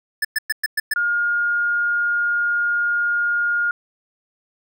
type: tone bursts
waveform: square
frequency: 1741 Hz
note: A6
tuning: 19 cents flat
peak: -18 dBFS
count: 6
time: 0.22-0.938 s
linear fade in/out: 5 ms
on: 28 ms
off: 110 ms
type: tone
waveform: sine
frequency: 1421 Hz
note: F6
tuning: 30 cents sharp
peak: -17 dBFS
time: 0.96-3.71 s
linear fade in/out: 2 ms
effects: none